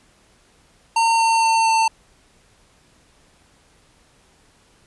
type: tone with pitch steps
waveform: square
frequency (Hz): 912 / 906.7 / 901.5 / 896.3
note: A#5 / A#5 / A5 / A5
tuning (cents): -38 / -48 / +42 / +32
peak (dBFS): -15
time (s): 0.96-1.88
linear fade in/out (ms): 5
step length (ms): 230
effects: pink hiss -56 dBFS RMS until 4.86 s + resampled to 24000 Hz